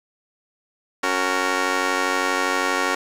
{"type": "chord", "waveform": "10% pulse", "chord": "F# major", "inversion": "second", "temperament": "just", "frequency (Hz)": [277.5, 370, 462.5], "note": ["C#4", "F#4", "A#4"], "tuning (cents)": [2, 0, -14], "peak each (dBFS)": -17, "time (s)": [1.03, 2.95], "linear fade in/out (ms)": 5, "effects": ["low-pass 8000 Hz 12 dB/octave", "7-bit"]}